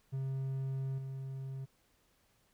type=tone with level steps; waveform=triangle; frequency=134 Hz; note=C3; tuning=42 cents sharp; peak=-32 / -37 dBFS; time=0.12-1.66 s; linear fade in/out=20 ms; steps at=0.98 s; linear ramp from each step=5 ms; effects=pink hiss -72 dBFS RMS until 2.53 s